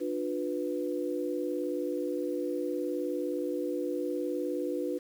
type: chord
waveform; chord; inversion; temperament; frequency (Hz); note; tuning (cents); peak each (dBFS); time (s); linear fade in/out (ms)
sine; B diminished; first; just; 296.3 / 355.6 / 493.9; D4 / F4 / B4; +15 / +31 / 0; -34; 0-4.99; 20
effects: 9-bit